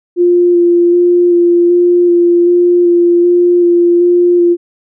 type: tone with vibrato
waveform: sine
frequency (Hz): 349.2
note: F4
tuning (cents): 0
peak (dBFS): -5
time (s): 0.16-4.57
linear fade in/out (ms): 50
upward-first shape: square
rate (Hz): 1.3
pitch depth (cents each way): 12
effects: none